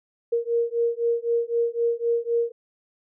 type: beating tone pair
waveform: sine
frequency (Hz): 466.2 / 470.1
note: A#4 / A#4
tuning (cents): 0 / +15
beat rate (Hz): 3.9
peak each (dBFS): -24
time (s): 0.32-2.52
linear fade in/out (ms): 10
effects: none